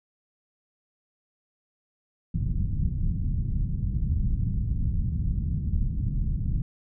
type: low-pass noise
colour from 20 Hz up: pink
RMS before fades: -26 dBFS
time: 2.34-6.62 s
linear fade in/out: 2 ms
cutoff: 170 Hz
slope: 24 dB/octave
effects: none